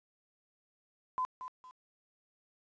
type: tone with echo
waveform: sine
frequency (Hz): 1017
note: C6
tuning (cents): -50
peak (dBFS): -30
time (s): 1.18-1.25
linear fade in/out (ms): 0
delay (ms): 230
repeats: 2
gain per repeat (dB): -10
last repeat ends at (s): 1.71
effects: resampled to 16000 Hz + 11-bit